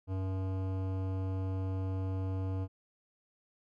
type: tone with hard clipping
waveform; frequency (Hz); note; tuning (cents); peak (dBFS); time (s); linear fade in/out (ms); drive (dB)
sine; 94.7; F#2; +41; -34; 0.07-2.68; 50; 16
effects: none